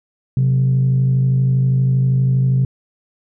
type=tone pair together; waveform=sine; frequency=130.81 / 183.34 Hz; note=C3 / F#3; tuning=0 / -16 cents; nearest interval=tritone; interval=584 cents; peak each=-11 / -22 dBFS; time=0.37-2.65 s; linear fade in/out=2 ms; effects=tanh soft clip ceiling -8 dBFS